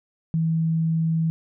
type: tone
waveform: sine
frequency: 162.4 Hz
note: E3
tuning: 26 cents flat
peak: -19 dBFS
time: 0.34-1.3 s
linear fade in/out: 0 ms
effects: none